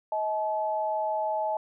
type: tone pair together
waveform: sine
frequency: 634 / 860.1 Hz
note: D#5 / A5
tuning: +32 / -40 cents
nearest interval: perfect fourth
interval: 528 cents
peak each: -29 / -28 dBFS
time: 0.12-1.57 s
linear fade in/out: 2 ms
effects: none